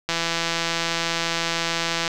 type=click train; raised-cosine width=0.2 ms; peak=-6 dBFS; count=333; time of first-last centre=0.09-2.078 s; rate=167 Hz; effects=none